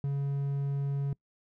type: tone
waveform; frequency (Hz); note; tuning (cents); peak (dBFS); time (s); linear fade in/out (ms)
triangle; 140; C#3; +18; -26; 0.04-1.13; 2
effects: noise-tail reverb RT60 0.1 s tail -24 dB re dry